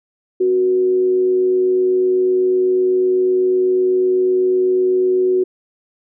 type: tone with frequency modulation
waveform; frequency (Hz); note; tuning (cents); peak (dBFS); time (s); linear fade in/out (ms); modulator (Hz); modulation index
sine; 370; F#4; 0; -12; 0.4-5.44; 10; 108; 0.21
effects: none